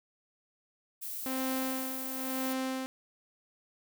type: noise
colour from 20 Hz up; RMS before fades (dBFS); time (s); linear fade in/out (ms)
violet; -39; 1.01-2.54; 20
type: tone with tremolo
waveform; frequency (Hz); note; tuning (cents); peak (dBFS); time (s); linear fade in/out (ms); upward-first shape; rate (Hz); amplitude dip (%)
sawtooth; 261.6; C4; 0; -27; 1.26-2.86; 0; sine; 0.96; 65
effects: none